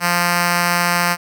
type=tone with notch filter; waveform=5% pulse; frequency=174.61 Hz; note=F3; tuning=in tune; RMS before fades=-17 dBFS; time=0-1.17 s; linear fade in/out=50 ms; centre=390 Hz; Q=0.85; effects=none